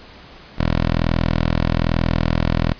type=tone; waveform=10% pulse; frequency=41.17 Hz; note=E1; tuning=1 cent flat; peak=-8 dBFS; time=0.58-2.74 s; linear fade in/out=10 ms; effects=pink hiss -42 dBFS RMS until 2.79 s + resampled to 11025 Hz